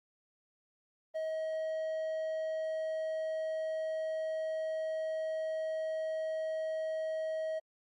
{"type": "tone", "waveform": "triangle", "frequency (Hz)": 635, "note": "D#5", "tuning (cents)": 35, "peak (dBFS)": -31, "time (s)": [1.14, 7.6], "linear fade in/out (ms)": 20, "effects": ["Opus 24 kbps"]}